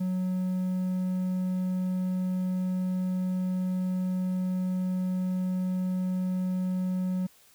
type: tone with hard clipping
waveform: triangle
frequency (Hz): 184.2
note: F#3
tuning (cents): -7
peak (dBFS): -27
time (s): 0-7.27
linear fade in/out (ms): 10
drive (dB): 6
effects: white hiss -59 dBFS RMS until 7.54 s